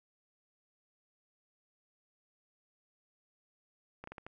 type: slowing click train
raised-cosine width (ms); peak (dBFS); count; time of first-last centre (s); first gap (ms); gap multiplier
0.5; -30; 5; 4.04-4.266; 34; 1.35
effects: none